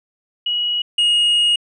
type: tone pair in turn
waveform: sine / triangle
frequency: 2910 / 2872 Hz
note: F#7 / F7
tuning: -29 / +48 cents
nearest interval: unison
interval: 23 cents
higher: first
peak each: -17 / -11 dBFS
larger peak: second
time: 0.46-0.82 / 0.98-1.56 s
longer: second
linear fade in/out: 5 ms
effects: resampled to 24000 Hz